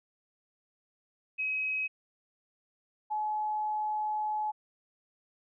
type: tone pair in turn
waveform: sine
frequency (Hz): 2543 / 852.1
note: D#7 / G#5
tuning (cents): +37 / +44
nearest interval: octave + perfect fifth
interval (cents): 1893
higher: first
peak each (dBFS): -29 / -29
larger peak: neither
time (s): 1.38-1.88 / 3.1-4.52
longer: second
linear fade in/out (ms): 20
effects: none